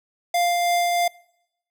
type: tone with tremolo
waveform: square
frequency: 698.5 Hz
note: F5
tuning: in tune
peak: -18 dBFS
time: 0.34-1.08 s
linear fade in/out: 5 ms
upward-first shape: triangle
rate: 3.1 Hz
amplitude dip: 25%
effects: noise-tail reverb RT60 0.8 s tail -24 dB re dry